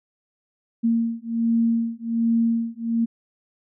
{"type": "beating tone pair", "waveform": "sine", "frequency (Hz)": [229.5, 230.8], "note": ["A#3", "A#3"], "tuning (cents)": [-27, -17], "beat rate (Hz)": 1.3, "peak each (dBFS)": -22, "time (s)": [0.83, 3.06], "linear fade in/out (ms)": 20, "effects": []}